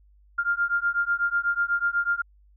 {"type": "beating tone pair", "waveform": "sine", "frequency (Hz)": [1396.9, 1405], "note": ["F6", "F6"], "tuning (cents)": [0, 10], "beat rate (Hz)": 8.1, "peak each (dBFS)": -25, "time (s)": [0.38, 2.22], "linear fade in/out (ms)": 10, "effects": ["added 50 Hz sine -54 dBFS peak until 2.56 s"]}